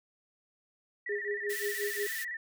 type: tone with vibrato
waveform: sine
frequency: 1864.7 Hz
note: A#6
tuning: in tune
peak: -35 dBFS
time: 1.06-2.37 s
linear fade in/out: 5 ms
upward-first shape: square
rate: 16 Hz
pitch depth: 65 cents each way
type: tone with tremolo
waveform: sine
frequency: 410.5 Hz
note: G#4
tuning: 20 cents flat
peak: -30 dBFS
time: 1.09-2.07 s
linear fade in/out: 5 ms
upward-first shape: sine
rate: 5.6 Hz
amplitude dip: 95%
type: high-pass noise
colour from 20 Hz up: white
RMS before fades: -40 dBFS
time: 1.49-2.25 s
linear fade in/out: 20 ms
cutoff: 1400 Hz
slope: 48 dB/octave
effects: none